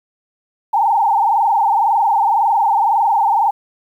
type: tone with frequency modulation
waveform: sine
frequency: 860 Hz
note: A5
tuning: 40 cents flat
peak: -11 dBFS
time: 0.73-3.51 s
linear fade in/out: 10 ms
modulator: 21.9 Hz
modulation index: 3.3
effects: 8-bit